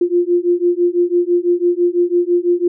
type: beating tone pair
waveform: sine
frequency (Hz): 347.9 / 353.9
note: F4 / F4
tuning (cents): -7 / +23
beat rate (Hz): 6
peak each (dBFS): -15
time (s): 0.01-2.68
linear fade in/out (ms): 5
effects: none